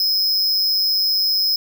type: tone with amplitude modulation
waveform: square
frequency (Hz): 5120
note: D#8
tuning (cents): +49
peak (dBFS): -13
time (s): 0-1.56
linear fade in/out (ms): 2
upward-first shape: sine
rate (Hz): 195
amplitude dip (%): 70
effects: none